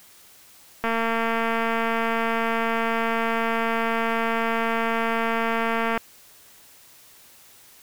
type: click train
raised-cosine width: 0.5 ms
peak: -10 dBFS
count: 1172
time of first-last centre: 0.84-5.976 s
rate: 228 Hz
effects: white hiss -51 dBFS RMS until 7.82 s